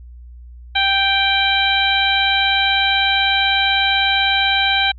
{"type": "harmonic tone", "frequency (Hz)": 784, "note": "G5", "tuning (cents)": 0, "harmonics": [1, 2, 3, 4, 5], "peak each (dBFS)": [-20, -20, -20, -20, -20], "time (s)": [0.75, 4.92], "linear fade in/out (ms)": 10, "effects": ["added 60 Hz sine -35 dBFS peak until 4.98 s"]}